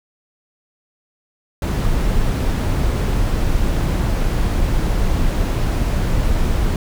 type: noise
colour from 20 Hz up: brown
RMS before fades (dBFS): -17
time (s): 1.62-6.76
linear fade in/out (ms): 2
effects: none